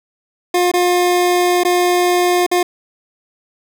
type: tone with dropouts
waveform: 25% pulse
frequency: 355.9 Hz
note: F4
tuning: 33 cents sharp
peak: -8 dBFS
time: 0.54-2.63 s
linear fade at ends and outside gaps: 5 ms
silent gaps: 0.716-0.737 / 1.635-1.649 / 2.465-2.514 s
effects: none